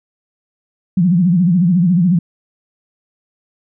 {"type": "tone with vibrato", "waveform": "sine", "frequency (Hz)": 176.8, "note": "F3", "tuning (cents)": 22, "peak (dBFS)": -9, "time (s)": [0.97, 2.19], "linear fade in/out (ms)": 5, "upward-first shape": "sine", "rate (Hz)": 14, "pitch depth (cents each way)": 140, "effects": []}